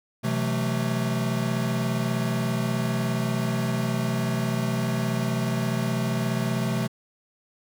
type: chord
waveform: square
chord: F# half-diminished seventh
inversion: second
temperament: equal with one note detuned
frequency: 128.19 / 164.81 / 185 / 220 Hz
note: C3 / E3 / F#3 / A3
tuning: -35 / 0 / 0 / 0 cents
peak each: -28 / -32 / -33 / -29 dBFS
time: 0.23-6.88 s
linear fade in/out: 20 ms
effects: none